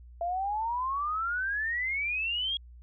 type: exponential sweep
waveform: sine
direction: up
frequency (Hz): 673 to 3322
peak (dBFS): -28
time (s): 0.21-2.57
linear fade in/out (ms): 2
effects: added 60 Hz sine -47 dBFS peak until 2.82 s